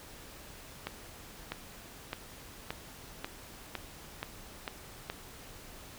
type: accelerating click train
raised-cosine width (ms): 0.3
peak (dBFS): -19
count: 9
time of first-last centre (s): 0.87-5.1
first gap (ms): 650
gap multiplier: 0.94
effects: pink hiss -50 dBFS RMS until 5.98 s